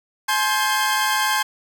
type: tone cluster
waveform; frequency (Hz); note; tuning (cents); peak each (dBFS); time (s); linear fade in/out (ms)
sawtooth; 852 / 1054 / 1586; G#5 / C6 / G6; +44 / +12 / +20; -19; 0.28-1.43; 10
effects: none